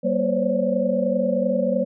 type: tone cluster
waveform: sine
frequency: 192.9 / 236.7 / 516 / 539 / 569 Hz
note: G3 / A#3 / C5 / C#5 / C#5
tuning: -28 / +27 / -24 / -49 / +45 cents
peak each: -25 dBFS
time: 0.03-1.85 s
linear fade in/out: 20 ms
effects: none